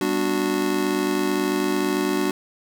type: chord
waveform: square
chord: G major seventh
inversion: none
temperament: just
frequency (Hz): 196 / 245 / 294 / 367.5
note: G3 / B3 / D4 / F#4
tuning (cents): 0 / -14 / +2 / -12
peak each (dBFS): -29 / -31 / -25 / -25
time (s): 0.01-2.31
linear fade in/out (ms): 2
effects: none